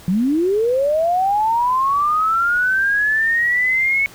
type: linear sweep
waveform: sine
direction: up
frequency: 170.5 to 2217 Hz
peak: -14 dBFS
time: 0.08-4.06 s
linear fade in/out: 0 ms
effects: pink hiss -42 dBFS RMS until 4.14 s